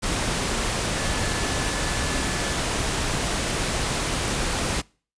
sine tone in noise, 1731 Hz, A6, 29 cents flat, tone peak -35 dBFS, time 0.95-2.56 s, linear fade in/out 20 ms, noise pink, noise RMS -25 dBFS, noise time 0.02-4.82 s, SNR -13 dB, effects noise-tail reverb RT60 0.4 s tail -25 dB re dry + resampled to 22050 Hz

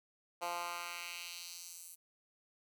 10% pulse tone with high-pass filter sweep, 173.6 Hz, F3, 10 cents flat, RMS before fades -44 dBFS, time 0.41-1.96 s, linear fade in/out 20 ms, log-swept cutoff 690 to 10000 Hz, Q 1.4, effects none

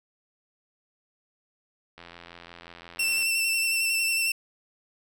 click train, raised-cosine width 0.3 ms, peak -28 dBFS, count 108, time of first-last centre 1.98-3.229 s, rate 85.7 Hz
sawtooth tone with vibrato, 2686 Hz, E7, 32 cents sharp, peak -20 dBFS, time 2.99-4.32 s, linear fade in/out 5 ms, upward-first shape square, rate 11 Hz, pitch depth 20 cents each way
effects none

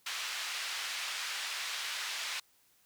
white band-pass noise, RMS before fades -38 dBFS, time 0.06-2.4 s, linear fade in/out 5 ms, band 1300 to 4200 Hz, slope 12 dB/octave, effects white hiss -68 dBFS RMS until 2.85 s

